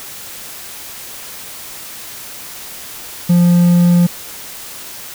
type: tone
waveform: triangle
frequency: 174.61 Hz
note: F3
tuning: in tune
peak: -5 dBFS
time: 3.29-4.07 s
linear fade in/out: 10 ms
effects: white hiss -31 dBFS RMS until 5.14 s